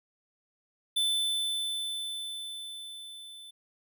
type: tone with level ramp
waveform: square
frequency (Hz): 3520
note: A7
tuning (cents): 0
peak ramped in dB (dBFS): -25 to -46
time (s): 0.96-3.51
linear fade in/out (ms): 10
effects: none